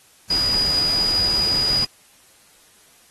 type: tone in noise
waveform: sine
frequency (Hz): 4913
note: D#8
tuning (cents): -23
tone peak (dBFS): -17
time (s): 0.3-1.85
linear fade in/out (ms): 5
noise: pink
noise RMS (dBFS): -30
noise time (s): 0.3-1.85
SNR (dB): +10
effects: white hiss -53 dBFS RMS until 3.1 s + AAC 32 kbps